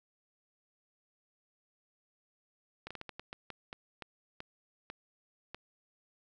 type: slowing click train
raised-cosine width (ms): 0.3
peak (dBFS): -26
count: 13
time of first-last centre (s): 2.87-5.546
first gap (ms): 36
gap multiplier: 1.3
effects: none